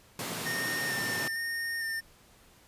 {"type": "high-pass noise", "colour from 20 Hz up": "pink", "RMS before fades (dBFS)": -36, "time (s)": [0.19, 1.28], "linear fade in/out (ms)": 2, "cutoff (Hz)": 110, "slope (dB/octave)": 48}
{"type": "tone with vibrato", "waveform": "square", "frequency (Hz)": 1822, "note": "A#6", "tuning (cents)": -40, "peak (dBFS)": -32, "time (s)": [0.45, 2.01], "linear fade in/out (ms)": 20, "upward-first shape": "square", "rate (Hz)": 1.1, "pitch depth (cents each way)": 16}
{"effects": ["pink hiss -59 dBFS RMS until 2.67 s", "resampled to 32000 Hz"]}